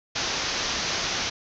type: low-pass noise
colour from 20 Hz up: white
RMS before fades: -28 dBFS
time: 0.15-1.3 s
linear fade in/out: 10 ms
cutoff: 6400 Hz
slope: 96 dB/octave
effects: none